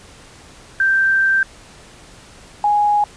sine tone pair in turn, 1568 / 829.1 Hz, G6 / G#5, 0 / -3 cents, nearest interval major seventh, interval 1103 cents, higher first, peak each -12 dBFS, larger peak neither, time 0.8-1.43 / 2.64-3.04 s, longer first, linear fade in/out 2 ms, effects pink hiss -43 dBFS RMS until 3.16 s + resampled to 22050 Hz

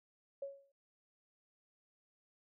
sine tone with exponential decay, 554.4 Hz, C#5, in tune, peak -37 dBFS, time 0.42-0.72 s, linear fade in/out 5 ms, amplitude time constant 64 ms, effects none

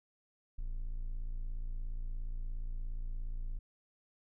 triangle tone, 28.53 Hz, A#0, 36 cents flat, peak -33 dBFS, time 0.58-3.59 s, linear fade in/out 10 ms, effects none

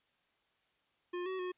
square tone with pitch steps, 355.2 / 376 / 363.5 Hz, F4 / F#4 / F#4, +29 / +28 / -31 cents, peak -37 dBFS, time 1.13-1.52 s, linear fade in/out 10 ms, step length 130 ms, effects white hiss -75 dBFS RMS until 1.57 s + resampled to 8000 Hz

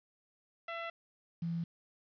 15% pulse / sine tone pair in turn, 671 / 168.18 Hz, E5 / E3, +31 / +35 cents, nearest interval 2 octaves, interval 2396 cents, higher first, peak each -32 / -33 dBFS, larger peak first, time 0.68-0.9 / 1.42-1.64 s, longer neither, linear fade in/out 5 ms, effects resampled to 11025 Hz + 10-bit

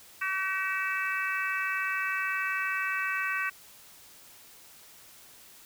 harmonic tone with a mistuned harmonic, 381.1 Hz, G4, 49 cents flat, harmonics 3 / 4 / 5 / 6 / 7, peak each -35 / -32 / -34 / -38 / -35 dBFS, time 0.21-3.5 s, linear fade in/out 10 ms, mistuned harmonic 7, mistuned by -23 cents, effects white hiss -53 dBFS RMS until 5.65 s

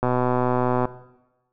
click train, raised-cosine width 1 ms, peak -8 dBFS, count 104, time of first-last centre 0.03-0.854 s, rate 125 Hz, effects noise-tail reverb RT60 1.0 s tail -17 dB re dry

